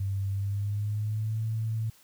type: tone with pitch glide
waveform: sine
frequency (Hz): 98 to 111.28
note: G2 to A2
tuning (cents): 0 to +20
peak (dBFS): -27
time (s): 0-1.9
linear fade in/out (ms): 5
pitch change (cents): +220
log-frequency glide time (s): 0.31-1.44
effects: white hiss -59 dBFS RMS until 2.03 s